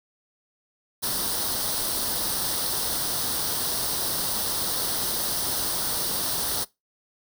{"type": "noise with comb filter", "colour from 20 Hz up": "white", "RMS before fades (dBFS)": -27, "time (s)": [1.02, 6.65], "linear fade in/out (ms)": 20, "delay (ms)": 0.21, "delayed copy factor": 0.7, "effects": ["noise-tail reverb RT60 0.2 s tail -21 dB re dry"]}